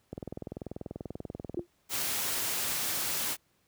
click train, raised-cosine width 2 ms, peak -24 dBFS, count 31, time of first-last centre 0.13-1.593 s, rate 20.5 Hz
sine tone with exponential decay, 347.8 Hz, F4, 7 cents flat, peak -26 dBFS, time 1.57-1.67 s, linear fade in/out 5 ms, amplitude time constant 20 ms
white noise, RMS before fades -32 dBFS, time 1.89-3.37 s, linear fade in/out 50 ms
effects pink hiss -71 dBFS RMS until 3.67 s + high-pass 60 Hz 12 dB/octave

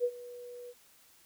sine tone with ADSR envelope, 487.3 Hz, B4, 23 cents flat, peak -24 dBFS, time 0-0.74 s, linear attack 41 ms, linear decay 61 ms, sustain -19 dB, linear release 44 ms, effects white hiss -62 dBFS RMS until 1.25 s

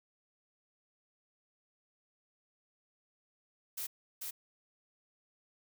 blue noise with echo, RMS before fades -39 dBFS, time 3.77-3.87 s, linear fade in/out 10 ms, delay 440 ms, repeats 1, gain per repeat -2 dB, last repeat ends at 4.31 s, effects none

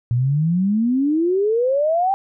sine exponential sweep, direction up, 116 to 800 Hz, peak -15 dBFS, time 0.11-2.14 s, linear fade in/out 0 ms, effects none

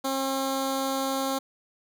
10% pulse tone with notch filter, 268.8 Hz, C4, 47 cents sharp, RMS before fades -28 dBFS, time 0.04-1.39 s, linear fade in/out 10 ms, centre 1800 Hz, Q 1.5, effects none

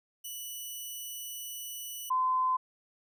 5% pulse / sine tone pair in turn, 2960 / 1026.2 Hz, F#7 / C6, 0 / -34 cents, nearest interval octave + tritone, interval 1834 cents, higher first, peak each -30 / -25 dBFS, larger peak second, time 0.24-2.1 / 2.1-2.57 s, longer first, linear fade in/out 10 ms, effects none

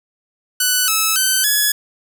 5% pulse tone with pitch steps, 1490 / 1301 / 1530 / 1695 Hz, F#6 / E6 / G6 / G#6, +12 / -23 / -42 / +35 cents, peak -3 dBFS, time 0.6-1.72 s, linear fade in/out 5 ms, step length 280 ms, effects none

